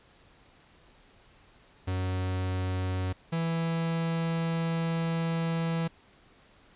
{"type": "tone pair in turn", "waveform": "45% pulse", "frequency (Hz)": [92.7, 165.17], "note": ["F#2", "E3"], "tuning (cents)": [4, 4], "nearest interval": "minor seventh", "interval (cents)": 1000, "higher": "second", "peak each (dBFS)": [-28, -27], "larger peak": "second", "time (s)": [[1.87, 3.13], [3.32, 5.88]], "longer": "second", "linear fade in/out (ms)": 10, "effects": ["pink hiss -59 dBFS RMS until 6.75 s", "resampled to 8000 Hz"]}